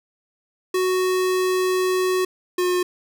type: tone pair in turn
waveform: square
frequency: 370 / 360.3 Hz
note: F#4 / F#4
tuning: 0 / -46 cents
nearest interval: unison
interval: 46 cents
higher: first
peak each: -19 dBFS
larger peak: neither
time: 0.74-2.25 / 2.58-2.83 s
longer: first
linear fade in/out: 5 ms
effects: none